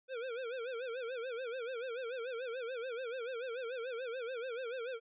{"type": "tone with vibrato", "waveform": "square", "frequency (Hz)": 489.2, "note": "B4", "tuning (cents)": -16, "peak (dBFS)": -39, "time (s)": [0.08, 5], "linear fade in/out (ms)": 50, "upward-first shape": "sine", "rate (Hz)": 6.9, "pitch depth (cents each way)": 140, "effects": ["resampled to 8000 Hz"]}